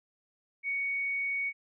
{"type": "tone", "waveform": "sine", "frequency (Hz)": 2232, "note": "C#7", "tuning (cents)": 11, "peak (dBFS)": -29, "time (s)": [0.63, 1.53], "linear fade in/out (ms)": 50, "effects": []}